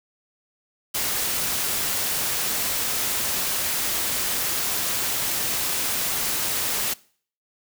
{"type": "noise", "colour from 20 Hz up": "white", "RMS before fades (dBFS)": -25, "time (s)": [0.94, 6.94], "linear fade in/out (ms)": 10, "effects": ["noise-tail reverb RT60 0.5 s tail -22 dB re dry"]}